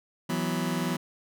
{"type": "chord", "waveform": "sawtooth", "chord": "E suspended second", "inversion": "none", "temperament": "just", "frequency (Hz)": [164.81, 185.42, 247.2], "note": ["E3", "F#3", "B3"], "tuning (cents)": [0, 4, 2], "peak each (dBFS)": -27, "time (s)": [0.29, 0.97], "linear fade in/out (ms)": 10, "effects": []}